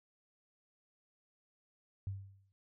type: tone with exponential decay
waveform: sine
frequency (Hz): 97.7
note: G2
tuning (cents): -5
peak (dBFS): -34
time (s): 2.07-2.52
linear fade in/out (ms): 0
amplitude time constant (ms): 97
effects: none